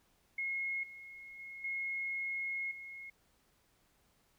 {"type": "tone with level steps", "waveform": "sine", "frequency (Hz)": 2162, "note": "C#7", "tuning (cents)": -44, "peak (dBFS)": [-34, -48, -45, -35, -45], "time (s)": [0.38, 3.1], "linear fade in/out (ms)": 5, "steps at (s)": [0.83, 1.39, 1.64, 2.71], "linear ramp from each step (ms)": 5, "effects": ["pink hiss -72 dBFS RMS until 4.38 s"]}